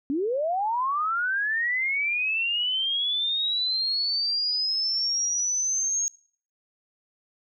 sine linear sweep, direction up, 261.6 to 6580 Hz, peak -23 dBFS, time 0.1-6.08 s, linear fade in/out 0 ms, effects noise-tail reverb RT60 0.5 s tail -24 dB re dry

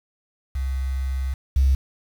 sine tone pair in turn, 66.2 / 66.85 Hz, C2 / C2, +21 / +38 cents, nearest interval unison, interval 17 cents, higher second, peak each -22 / -13 dBFS, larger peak second, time 0.55-1.34 / 1.56-1.75 s, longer first, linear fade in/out 5 ms, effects tanh soft clip ceiling -10 dBFS + 7-bit

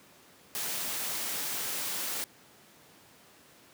white noise, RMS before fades -34 dBFS, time 0.55-2.24 s, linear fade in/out 0 ms, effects pink hiss -57 dBFS RMS until 3.73 s + high-pass 150 Hz 12 dB/octave

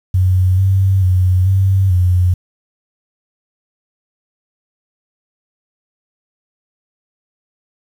sine tone with pitch steps, 92.3 / 96 / 91.7 / 96.1 / 89.9 Hz, F#2 / G2 / F#2 / G2 / F#2, -4 / -36 / -15 / -34 / -49 cents, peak -9 dBFS, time 0.14-2.34 s, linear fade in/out 5 ms, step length 440 ms, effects 7-bit

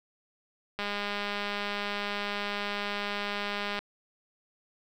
click train, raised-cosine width 0.3 ms, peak -17 dBFS, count 613, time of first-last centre 0.79-3.79 s, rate 204 Hz, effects 9-bit

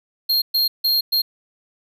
square tone bursts at uneven times, 4224 Hz, C8, 16 cents sharp, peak -16 dBFS, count 4, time 0.29-0.42 / 0.54-0.68 / 0.84-1.01 / 1.12-1.22 s, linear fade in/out 10 ms, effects none

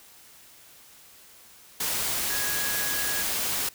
sine tone in noise, 1661.2 Hz, G#6, in tune, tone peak -33 dBFS, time 2.3-3.23 s, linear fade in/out 5 ms, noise white, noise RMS -28 dBFS, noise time 1.8-3.69 s, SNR -8 dB, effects white hiss -52 dBFS RMS until 3.74 s

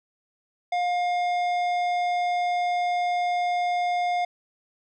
triangle tone with tanh clipping, 710 Hz, F5, 28 cents sharp, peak -24 dBFS, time 0.72-4.25 s, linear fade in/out 5 ms, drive 16 dB, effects none

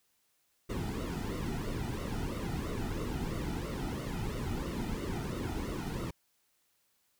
brown noise with flanger, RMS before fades -36 dBFS, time 0.69-6.11 s, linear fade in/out 10 ms, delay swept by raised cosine 1.2 to 1.86 ms, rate 3 Hz, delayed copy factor -0.75, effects white hiss -74 dBFS RMS until 7.19 s

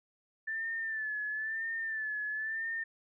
sine tone with vibrato, 1760 Hz, A6, in tune, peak -33 dBFS, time 0.47-2.84 s, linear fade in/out 10 ms, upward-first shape sine, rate 1 Hz, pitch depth 58 cents each way, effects none

